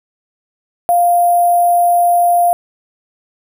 sine tone with sample-and-hold, 698.5 Hz, F5, in tune, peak -8 dBFS, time 0.89-2.53 s, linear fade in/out 0 ms, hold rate 11025 Hz, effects none

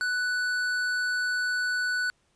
sine tone with tanh clipping, 1486 Hz, F#6, 7 cents sharp, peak -27 dBFS, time 0.01-2.1 s, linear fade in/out 0 ms, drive 13 dB, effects pink hiss -69 dBFS RMS until 2.35 s + resampled to 22050 Hz

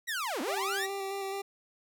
sawtooth linear two-way sweep, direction down then up, 1975.5 to 231.9 to 1975.5 Hz, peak -28 dBFS, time 0.07-0.87 s, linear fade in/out 20 ms, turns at 0.41 s
25% pulse tone with vibrato, 392 Hz, G4, in tune, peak -30 dBFS, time 0.47-1.42 s, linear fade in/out 10 ms, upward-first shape square, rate 4.7 Hz, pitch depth 16 cents each way
effects none

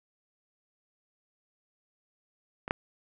clicks, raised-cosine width 0.5 ms, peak -21 / -11 dBFS, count 2, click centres 2.679 / 2.709 s, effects none

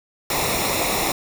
pink noise with comb filter, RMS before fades -22 dBFS, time 0.3-1.12 s, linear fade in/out 2 ms, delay 0.64 ms, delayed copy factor -0.7, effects none

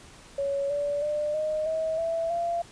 sine tone with pitch steps, 558 / 577.3 / 597.4 / 618.1 / 639.5 / 661.7 / 684.6 Hz, C#5 / D5 / D5 / D#5 / D#5 / E5 / F5, +11 / -30 / +29 / -12 / +47 / +6 / -35 cents, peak -25 dBFS, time 0.38-2.62 s, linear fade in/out 5 ms, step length 320 ms, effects pink hiss -50 dBFS RMS until 2.71 s + resampled to 22050 Hz

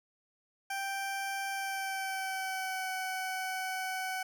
20% pulse tone with pitch glide, 784 to 752.1 Hz, G5 to F#5, 0 to +28 cents, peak -29 dBFS, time 0.7-4.23 s, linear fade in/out 5 ms, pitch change -72 cents, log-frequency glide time 1.5-2.9 s, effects none

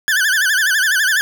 40% pulse tone with vibrato, 1621 Hz, G#6, 42 cents flat, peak -12 dBFS, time 0.08-1.21 s, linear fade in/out 0 ms, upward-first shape sine, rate 12 Hz, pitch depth 160 cents each way, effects none

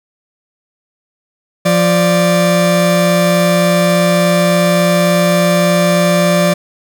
40% pulse tone pair together, 174.61 / 587.3 Hz, F3 / D5, 0 / 0 cents, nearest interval octave + major sixth, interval 2100 cents, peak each -11 dBFS, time 1.65-6.54 s, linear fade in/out 10 ms, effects none

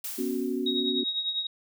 blue noise with exponential decay, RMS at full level -33 dBFS, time 0.04-1.01 s, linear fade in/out 5 ms, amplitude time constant 210 ms
sine chord, B suspended second, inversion none, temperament equal with one note detuned, 244.4 / 277.2 / 370 Hz, B3 / C#4 / F#4, -18 / 0 / 0 cents, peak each -31 dBFS, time 0.18-1.04 s, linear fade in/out 10 ms
sine tone with tremolo, 3783 Hz, A#7, 25 cents sharp, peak -24 dBFS, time 0.66-1.47 s, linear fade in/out 5 ms, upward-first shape triangle, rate 10 Hz, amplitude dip 70%
effects none

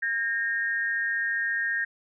sine tone pair together, 1613 / 1847.8 Hz, G6 / A#6, +49 / -16 cents, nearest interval major second, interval 235 cents, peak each -28 / -27 dBFS, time 0.02-1.85 s, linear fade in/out 10 ms, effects none

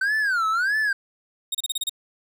triangle tone with vibrato, 1507 Hz, F#6, 31 cents sharp, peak -18 dBFS, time 0.01-0.93 s, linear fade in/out 5 ms, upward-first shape sine, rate 1.6 Hz, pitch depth 260 cents each way
sawtooth tone bursts, 3729 Hz, A#7, in tune, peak -20 dBFS, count 7, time 1.52-1.895 s, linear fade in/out 5 ms, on 27 ms, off 31 ms
effects none

